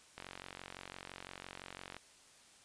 click train, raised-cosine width 0.3 ms, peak -29 dBFS, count 83, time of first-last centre 0.18-1.966 s, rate 45.9 Hz, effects white hiss -62 dBFS RMS until 2.64 s + resampled to 22050 Hz

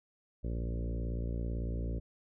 harmonic tone with a mistuned harmonic, 58 Hz, A#1, 8 cents flat, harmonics 1 / 2 / 3 / 4 / 5 / 6 / 7 / 8 / 9 / 10, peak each -34 / -40 / -44 / -46 / -48 / -50 / -51 / -52 / -53 / -54 dBFS, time 0.43-2 s, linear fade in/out 20 ms, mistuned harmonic 2, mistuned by -16 cents, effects none

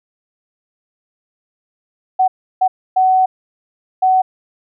sine tone bursts at uneven times, 750 Hz, F#5, 23 cents sharp, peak -9 dBFS, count 4, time 2.19-2.28 / 2.61-2.68 / 2.96-3.26 / 4.02-4.22 s, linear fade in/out 10 ms, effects none

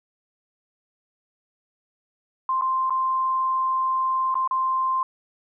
sine tone with dropouts, 1046.5 Hz, C6, in tune, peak -20 dBFS, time 2.49-5.03 s, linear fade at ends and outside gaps 2 ms, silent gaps 2.612-2.62 / 2.897-2.905 / 4.343-4.353 / 4.476-4.51 s, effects none

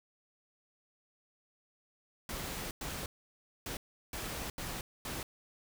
pink noise bursts at uneven times, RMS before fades -40 dBFS, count 6, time 2.29-2.71 / 2.81-3.06 / 3.66-3.77 / 4.13-4.5 / 4.58-4.81 / 5.05-5.23 s, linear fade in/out 2 ms, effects none

